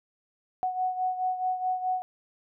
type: beating tone pair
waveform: sine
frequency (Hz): 739 / 743.7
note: F#5 / F#5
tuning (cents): -2 / +9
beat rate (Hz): 4.7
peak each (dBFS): -27 / -33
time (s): 0.63-2.02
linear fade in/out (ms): 0
effects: none